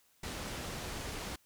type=low-pass noise; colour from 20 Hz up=pink; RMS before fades=-41 dBFS; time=0.23-1.36 s; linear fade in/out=5 ms; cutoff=9200 Hz; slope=12 dB/octave; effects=white hiss -69 dBFS RMS until 1.45 s

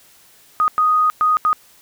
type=tone bursts at uneven times; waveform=sine; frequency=1244.5 Hz; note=D#6; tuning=in tune; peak=-12 dBFS; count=4; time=0.6-0.68 / 0.78-1.1 / 1.21-1.37 / 1.45-1.53 s; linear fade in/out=0 ms; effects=white hiss -50 dBFS RMS until 1.81 s

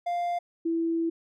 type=tone pair in turn; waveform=triangle / sine; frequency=698.5 / 331 Hz; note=F5 / E4; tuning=0 / +7 cents; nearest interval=octave + minor second; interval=1293 cents; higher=first; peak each=-24 dBFS; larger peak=neither; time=0.06-0.39 / 0.65-1.1 s; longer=second; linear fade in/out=10 ms; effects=none

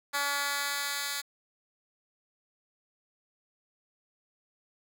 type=tone with high-pass filter sweep; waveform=10% pulse; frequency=284.3 Hz; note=C#4; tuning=44 cents sharp; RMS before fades=-32 dBFS; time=0.13-1.22 s; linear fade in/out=20 ms; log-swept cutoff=1100 to 2600 Hz; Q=0.71; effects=none

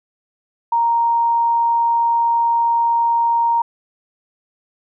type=tone; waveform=sine; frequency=932.3 Hz; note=A#5; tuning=in tune; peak=-13 dBFS; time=0.72-3.62 s; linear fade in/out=5 ms; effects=none

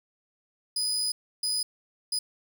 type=tone bursts at uneven times; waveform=30% pulse; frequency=4978 Hz; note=D#8; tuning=in tune; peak=-23 dBFS; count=3; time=0.76-1.12 / 1.43-1.63 / 2.12-2.19 s; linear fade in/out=5 ms; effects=none

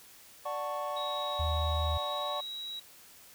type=chord; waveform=triangle; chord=D major seventh; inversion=none; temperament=equal; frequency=587.3 / 740 / 880 / 1108.7 Hz; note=D5 / F#5 / A5 / C#6; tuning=0 / 0 / 0 / 0 cents; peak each=-35 / -38 / -40 / -35 dBFS; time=0.45-2.41 s; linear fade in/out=10 ms
type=tone with pitch glide; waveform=sine; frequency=3815 to 3866 Hz; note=A#7 to B7; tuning=+39 to -38 cents; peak=-37 dBFS; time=0.96-2.8 s; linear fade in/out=10 ms; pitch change=+23 cents; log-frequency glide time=2.04-2.6 s
type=tone; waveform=sine; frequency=79.3 Hz; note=D#2; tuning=33 cents sharp; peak=-29 dBFS; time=1.39-1.98 s; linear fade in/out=10 ms
effects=white hiss -55 dBFS RMS until 3.34 s

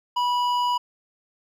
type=tone with hard clipping; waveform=triangle; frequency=979 Hz; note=B5; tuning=15 cents flat; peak=-22 dBFS; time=0.16-0.78 s; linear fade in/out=10 ms; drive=13 dB; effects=none

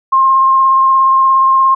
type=tone with vibrato; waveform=sine; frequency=1064 Hz; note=C6; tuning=29 cents sharp; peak=-6 dBFS; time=0.12-1.75 s; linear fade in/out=10 ms; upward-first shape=triangle; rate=17 Hz; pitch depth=14 cents each way; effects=none

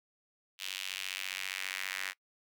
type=tone with high-pass filter sweep; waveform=square; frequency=47.41 Hz; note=F#1; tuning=43 cents sharp; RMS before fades=-39 dBFS; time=0.58-2.14 s; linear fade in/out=50 ms; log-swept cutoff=3000 to 1900 Hz; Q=2.3; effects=noise-tail reverb RT60 0.1 s tail -22 dB re dry

